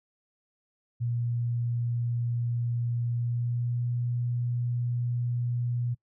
sine tone with pitch glide, 119.1 to 121.04 Hz, A#2 to B2, +38 to -34 cents, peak -26 dBFS, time 1-5.95 s, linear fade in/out 20 ms, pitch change +28 cents, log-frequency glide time 3.13-3.87 s, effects noise-tail reverb RT60 0.1 s tail -24 dB re dry

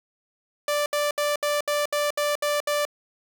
sawtooth tone bursts, 587.3 Hz, D5, in tune, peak -18 dBFS, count 9, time 0.68-2.852 s, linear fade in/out 2 ms, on 180 ms, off 69 ms, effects none

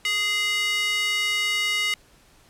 square tone with high-pass filter, 415.3 Hz, G#4, in tune, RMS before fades -24 dBFS, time 0.05-1.94 s, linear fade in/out 2 ms, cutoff 2400 Hz, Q 6.1, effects pink hiss -56 dBFS RMS until 2.49 s + low-pass 12000 Hz 12 dB/octave

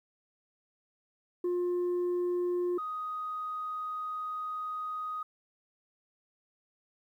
sine tone pair in turn, 354.7 / 1248.8 Hz, F4 / D#6, +27 / +6 cents, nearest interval octave + minor seventh, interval 2179 cents, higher second, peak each -25 / -33 dBFS, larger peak first, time 1.44-2.78 / 2.78-5.23 s, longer second, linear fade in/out 5 ms, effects tanh soft clip ceiling -27 dBFS + 11-bit

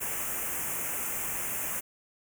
white band-stop noise, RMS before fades -33 dBFS, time 0-1.81 s, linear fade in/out 20 ms, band 2800 to 6400 Hz, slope 48 dB/octave, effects none

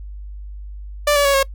sawtooth tone with pitch steps, 587.3 / 572.6 / 558.2 / 544.2 Hz, D5 / D5 / C#5 / C#5, 0 / -44 / +12 / -32 cents, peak -9 dBFS, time 1.07-1.43 s, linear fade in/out 5 ms, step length 90 ms, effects noise-tail reverb RT60 0.1 s tail -22 dB re dry + added 50 Hz sine -30 dBFS peak until 1.54 s

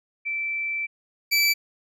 sine / 25% pulse tone pair in turn, 2330 / 2317 Hz, D7 / D7, -14 / -24 cents, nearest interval unison, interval 10 cents, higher first, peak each -25 / -14 dBFS, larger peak second, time 0.25-0.87 / 1.31-1.54 s, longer first, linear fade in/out 20 ms, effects none

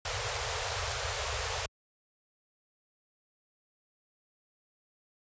pink band-stop noise, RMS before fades -33 dBFS, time 0.05-1.66 s, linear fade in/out 2 ms, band 120 to 420 Hz, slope 96 dB/octave, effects high-pass 60 Hz 12 dB/octave + resampled to 16000 Hz

